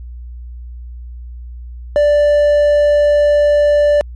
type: tone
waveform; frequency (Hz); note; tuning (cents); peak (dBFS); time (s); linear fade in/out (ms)
triangle; 587; D5; -1; -6; 1.96-4.01; 0
effects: added 60 Hz sine -27 dBFS peak until 4.15 s + MP3 48 kbps